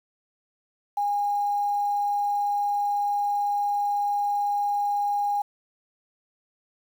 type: tone with quantisation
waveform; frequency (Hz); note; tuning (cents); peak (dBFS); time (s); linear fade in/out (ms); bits
sine; 817; G#5; -29; -22; 0.97-5.42; 5; 8
effects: none